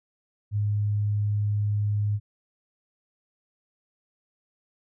sine tone, 103.83 Hz, G#2, in tune, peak -22 dBFS, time 0.51-2.2 s, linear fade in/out 50 ms, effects none

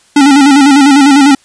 square tone with vibrato, 279.7 Hz, C#4, 16 cents sharp, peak -3 dBFS, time 0.16-1.35 s, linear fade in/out 5 ms, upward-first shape square, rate 10 Hz, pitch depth 63 cents each way, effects white hiss -47 dBFS RMS until 1.44 s + resampled to 22050 Hz

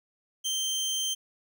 25% pulse tone, 3136 Hz, G7, in tune, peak -24 dBFS, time 0.44-1.15 s, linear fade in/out 20 ms, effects none

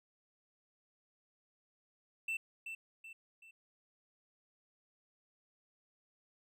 triangle tone with echo, 2672 Hz, E7, 23 cents sharp, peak -33 dBFS, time 2.28-2.37 s, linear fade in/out 5 ms, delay 380 ms, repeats 3, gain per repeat -7 dB, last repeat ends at 3.51 s, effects none

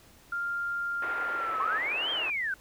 sine tone with pitch glide, 1396.9 to 1288.4 Hz, F6 to E6, 0 to -40 cents, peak -29 dBFS, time 0.32-1.78 s, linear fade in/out 5 ms, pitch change -140 cents, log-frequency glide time 1.35-1.59 s
white band-pass noise, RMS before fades -39 dBFS, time 1.02-2.3 s, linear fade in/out 2 ms, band 320 to 1900 Hz, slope 24 dB/octave
sine linear two-way sweep, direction up then down, 1024 to 3234 to 1468 Hz, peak -28 dBFS, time 1.6-2.54 s, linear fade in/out 2 ms, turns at 2.11 s
effects pink hiss -57 dBFS RMS until 2.6 s

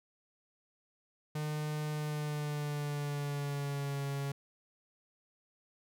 45% pulse tone with pitch glide, 151.5 to 139.73 Hz, D#3 to C#3, -46 to +14 cents, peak -34 dBFS, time 1.35-4.32 s, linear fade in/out 5 ms, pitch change -140 cents, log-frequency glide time 1.91-4.05 s, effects none

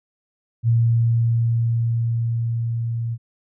sine tone with level ramp, 116.1 Hz, A#2, 7 cents flat, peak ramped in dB -13 to -22 dBFS, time 0.63-3.18 s, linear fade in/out 50 ms, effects none

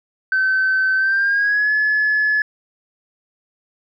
sine tone with pitch glide, 1534 to 1711.9 Hz, G6 to A6, -38 to -48 cents, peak -13 dBFS, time 0.32-2.42 s, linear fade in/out 2 ms, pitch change +190 cents, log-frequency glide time 0.96-1.72 s, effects tanh soft clip ceiling -11 dBFS

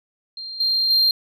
sine tone with level steps, 4186 Hz, C8, in tune, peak -30 / -16 / -11 dBFS, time 0.37-1.11 s, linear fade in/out 2 ms, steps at 0.6 / 0.9 s, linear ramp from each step 5 ms, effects tanh soft clip ceiling -13 dBFS

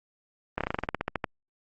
slowing click train, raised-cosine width 0.5 ms, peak -12 dBFS, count 14, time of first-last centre 0.58-1.242 s, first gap 27 ms, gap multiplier 1.1, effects Opus 24 kbps

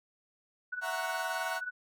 sine tone with tremolo, 1480 Hz, F#6, in tune, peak -32 dBFS, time 0.72-1.71 s, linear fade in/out 10 ms, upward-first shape sine, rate 19 Hz, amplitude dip 75%
40% pulse chord, F# dominant seventh, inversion third, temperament equal, 659.3 / 740 / 932.3 / 1108.7 Hz, E5 / F#5 / A#5 / C#6, 0 / 0 / 0 / 0 cents, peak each -38 / -38 / -39 / -40 dBFS, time 0.81-1.61 s, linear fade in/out 50 ms
effects none

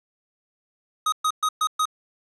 square tone bursts, 1255 Hz, D#6, 15 cents sharp, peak -20 dBFS, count 5, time 1.06-1.855 s, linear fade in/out 5 ms, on 63 ms, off 120 ms, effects resampled to 24000 Hz + 8-bit

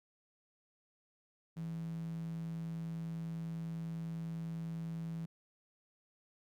square tone with high-pass filter, 55 Hz, A1, in tune, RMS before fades -41 dBFS, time 1.56-5.26 s, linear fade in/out 10 ms, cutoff 160 Hz, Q 9.2, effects none

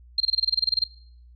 sine tone bursts, 4186 Hz, C8, in tune, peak -17 dBFS, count 14, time 0.18-0.84 s, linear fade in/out 5 ms, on 23 ms, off 26 ms, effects noise-tail reverb RT60 0.6 s tail -19 dB re dry + added 60 Hz sine -47 dBFS peak until 1.35 s

